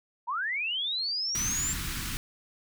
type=linear sweep; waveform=sine; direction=up; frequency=895 to 7459 Hz; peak=-28 dBFS; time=0.27-1.74 s; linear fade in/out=20 ms
type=band-stop noise; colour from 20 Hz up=pink; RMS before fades=-34 dBFS; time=1.35-2.17 s; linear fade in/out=0 ms; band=280 to 1200 Hz; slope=24 dB/octave
effects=none